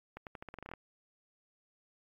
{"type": "accelerating click train", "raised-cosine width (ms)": 0.5, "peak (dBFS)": -29, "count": 12, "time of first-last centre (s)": [0.17, 0.737], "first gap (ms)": 98, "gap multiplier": 0.86, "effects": ["AAC 64 kbps"]}